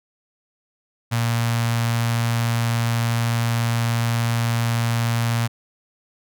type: tone with notch filter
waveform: sawtooth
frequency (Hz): 116.54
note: A#2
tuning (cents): 0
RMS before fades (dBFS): -21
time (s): 1.11-5.48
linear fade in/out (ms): 20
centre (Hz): 380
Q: 0.61
effects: none